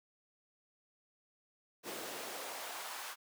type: noise with high-pass filter sweep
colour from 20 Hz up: pink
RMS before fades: -44 dBFS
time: 1.83-3.16 s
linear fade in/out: 50 ms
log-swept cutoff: 320 to 1100 Hz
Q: 1.5
effects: none